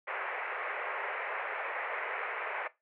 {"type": "band-pass noise", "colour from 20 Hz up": "white", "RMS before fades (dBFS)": -37, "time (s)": [0.07, 2.68], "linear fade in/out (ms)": 10, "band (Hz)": [430, 2300], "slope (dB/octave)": 48, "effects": ["noise-tail reverb RT60 0.2 s tail -17 dB re dry"]}